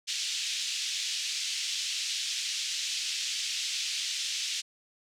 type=band-pass noise; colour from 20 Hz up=pink; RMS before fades=-33 dBFS; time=0.07-4.62 s; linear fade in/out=20 ms; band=2800 to 6900 Hz; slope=24 dB/octave; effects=none